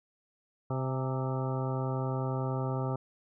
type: harmonic tone with a mistuned harmonic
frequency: 130.81 Hz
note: C3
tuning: in tune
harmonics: 1 / 2 / 3 / 4 / 5 / 6 / 7 / 9 / 10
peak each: -31 / -39 / -39 / -40 / -42 / -43 / -43 / -44 / -46 dBFS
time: 0.7-2.96 s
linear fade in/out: 5 ms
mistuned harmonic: 6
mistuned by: +55 cents
effects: none